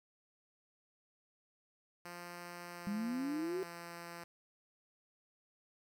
5% pulse tone with pitch glide, 174.61 to 171.12 Hz, F3 to F3, 0 to -35 cents, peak -35 dBFS, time 2.05-4.24 s, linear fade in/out 5 ms, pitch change -35 cents, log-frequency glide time 2.71-3.28 s
sine exponential sweep, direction up, 196 to 384.8 Hz, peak -35 dBFS, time 2.87-3.63 s, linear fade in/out 0 ms
effects none

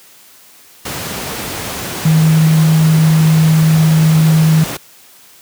sine tone in noise, 158.6 Hz, D#3, 33 cents sharp, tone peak -6 dBFS, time 2.05-4.64 s, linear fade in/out 5 ms, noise pink, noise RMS -22 dBFS, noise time 0.85-4.77 s, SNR +13 dB, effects white hiss -43 dBFS RMS until 5.41 s + high-pass 100 Hz 12 dB/octave

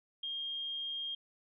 sine tone, 3223 Hz, G7, 47 cents sharp, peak -36 dBFS, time 0.23-1.15 s, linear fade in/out 5 ms, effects none

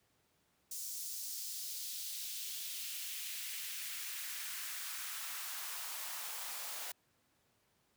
white noise with high-pass filter sweep, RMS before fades -43 dBFS, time 0.71-6.92 s, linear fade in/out 5 ms, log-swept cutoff 6300 to 660 Hz, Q 1.4, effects pink hiss -75 dBFS RMS until 7.96 s + high-pass 80 Hz 12 dB/octave

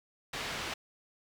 white low-pass noise, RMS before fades -38 dBFS, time 0.33-0.74 s, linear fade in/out 5 ms, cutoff 3400 Hz, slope 12 dB/octave, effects none

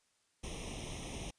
pink noise with comb filter, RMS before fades -43 dBFS, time 0.43-1.31 s, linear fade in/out 10 ms, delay 0.33 ms, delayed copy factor +0.9, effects white hiss -75 dBFS RMS until 1.38 s + resampled to 22050 Hz

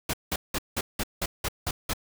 pink noise bursts, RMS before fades -28 dBFS, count 9, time 0.09-1.935 s, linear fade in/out 5 ms, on 45 ms, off 180 ms, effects none

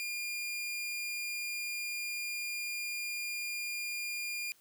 sawtooth tone, 2412 Hz, D7, 46 cents sharp, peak -32 dBFS, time 0-4.52 s, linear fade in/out 0 ms, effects white hiss -65 dBFS RMS until 4.6 s

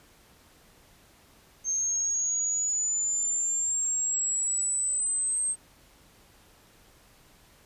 sine linear sweep, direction up, 6350 to 8372 Hz, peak -25 dBFS, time 1.64-5.56 s, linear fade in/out 50 ms, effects pink hiss -58 dBFS RMS until 7.65 s + resampled to 32000 Hz

